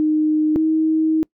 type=tone pair in turn; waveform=sine; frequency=308 / 316.3 Hz; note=D#4 / D#4; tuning=-17 / +29 cents; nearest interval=unison; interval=46 cents; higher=second; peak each=-14 dBFS; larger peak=neither; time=0-0.56 / 0.56-1.23 s; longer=second; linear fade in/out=0 ms; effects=noise-tail reverb RT60 0.1 s tail -25 dB re dry